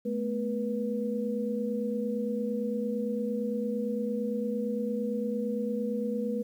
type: tone cluster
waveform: sine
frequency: 215.8 / 244.6 / 484.8 Hz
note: A3 / B3 / B4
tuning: -33 / -16 / -32 cents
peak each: -31 / -36 / -32 dBFS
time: 0.05-6.43 s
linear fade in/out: 10 ms
effects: 10-bit